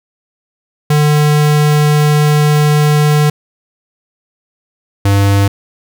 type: tone pair in turn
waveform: square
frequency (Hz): 149.4 / 99.71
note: D3 / G2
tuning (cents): +30 / +30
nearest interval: perfect fifth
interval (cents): 700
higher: first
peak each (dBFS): -8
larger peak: neither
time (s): 0.9-3.3 / 5.05-5.48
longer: first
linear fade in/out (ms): 5
effects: none